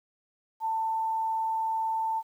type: tone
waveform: sine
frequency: 891 Hz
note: A5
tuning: 22 cents sharp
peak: -26 dBFS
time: 0.6-2.23 s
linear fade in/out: 50 ms
effects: 10-bit